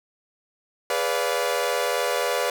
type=chord; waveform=sawtooth; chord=G# diminished seventh; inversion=none; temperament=equal with one note detuned; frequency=415.3 / 493.9 / 577.2 / 698.5 Hz; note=G#4 / B4 / D5 / F5; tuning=0 / 0 / -30 / 0 cents; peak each=-27 / -22 / -23 / -26 dBFS; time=0.9-2.5 s; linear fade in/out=2 ms; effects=none